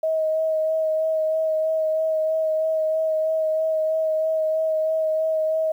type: tone with vibrato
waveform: sine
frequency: 633 Hz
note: D#5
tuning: 30 cents sharp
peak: -19 dBFS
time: 0.03-5.72 s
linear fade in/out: 5 ms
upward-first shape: sine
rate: 3.1 Hz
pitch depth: 16 cents each way
effects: 9-bit